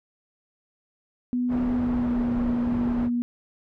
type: tone with pitch glide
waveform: sine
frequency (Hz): 246.9 to 240.7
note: B3 to B3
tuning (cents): 0 to -44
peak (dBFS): -22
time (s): 1.33-3.22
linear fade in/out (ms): 0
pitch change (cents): -44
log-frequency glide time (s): 1.68-2.23
type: low-pass noise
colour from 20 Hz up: pink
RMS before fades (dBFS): -33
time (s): 1.48-3.1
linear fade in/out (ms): 50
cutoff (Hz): 1000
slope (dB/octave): 12
effects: none